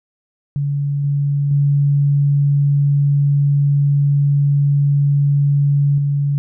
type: tone with level steps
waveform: sine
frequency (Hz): 142.4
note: C#3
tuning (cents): +47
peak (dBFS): -16 / -14 / -11 / -14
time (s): 0.56-6.38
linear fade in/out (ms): 0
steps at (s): 1.04 / 1.51 / 5.98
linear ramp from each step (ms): 2
effects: none